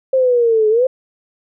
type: exponential two-way sweep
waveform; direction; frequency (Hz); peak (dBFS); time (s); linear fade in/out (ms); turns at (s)
sine; down then up; 532 to 423.5 to 532; -10; 0.13-0.87; 5; 0.69
effects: none